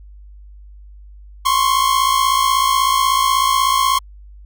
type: tone pair together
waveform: 45% pulse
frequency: 1043.7 / 1100 Hz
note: C6 / C#6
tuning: -5 / -14 cents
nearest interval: minor second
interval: 91 cents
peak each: -16 dBFS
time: 1.45-3.99 s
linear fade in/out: 10 ms
effects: added 50 Hz sine -37 dBFS peak until 4.45 s